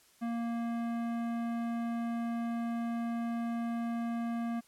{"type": "tone with tanh clipping", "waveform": "sine", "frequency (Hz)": 233.1, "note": "A#3", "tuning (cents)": 0, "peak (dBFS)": -34, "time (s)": [0.21, 4.61], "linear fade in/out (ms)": 20, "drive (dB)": 16, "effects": ["white hiss -64 dBFS RMS until 4.67 s", "low-pass 12000 Hz 12 dB/octave"]}